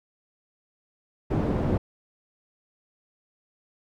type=low-pass noise; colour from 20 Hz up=white; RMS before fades=-25 dBFS; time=1.3-1.78 s; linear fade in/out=10 ms; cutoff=350 Hz; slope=12 dB/octave; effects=none